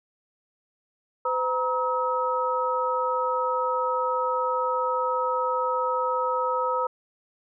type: tone cluster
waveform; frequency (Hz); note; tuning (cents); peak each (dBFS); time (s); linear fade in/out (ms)
sine; 509 / 946 / 1281; C5 / A#5 / E6; -48 / +25 / -50; -27; 1.25-6.87; 5
effects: none